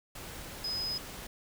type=tone in noise; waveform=sine; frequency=5040 Hz; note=D#8; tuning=21 cents sharp; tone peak=-32 dBFS; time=0.64-0.98 s; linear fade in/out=5 ms; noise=pink; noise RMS=-44 dBFS; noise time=0.15-1.27 s; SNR=+9 dB; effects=none